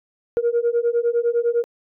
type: beating tone pair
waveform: sine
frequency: 467.3 / 477.2 Hz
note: A#4 / A#4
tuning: +4 / +41 cents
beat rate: 9.9 Hz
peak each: -19 dBFS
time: 0.37-1.64 s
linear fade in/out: 0 ms
effects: tanh soft clip ceiling -12 dBFS